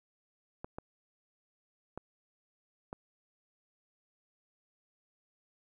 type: clicks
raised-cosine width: 1 ms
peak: -26 dBFS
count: 4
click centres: 0.645 / 0.785 / 1.976 / 2.929 s
effects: 11-bit